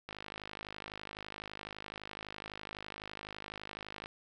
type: click train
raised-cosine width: 0.3 ms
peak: -26 dBFS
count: 207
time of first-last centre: 0.09-4.059 s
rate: 51.9 Hz
effects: none